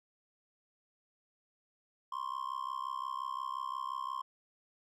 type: tone with amplitude modulation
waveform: triangle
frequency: 1059 Hz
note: C6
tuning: 21 cents sharp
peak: -30 dBFS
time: 2.12-4.22 s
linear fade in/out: 5 ms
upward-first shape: sine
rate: 65.7 Hz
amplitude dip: 100%
effects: none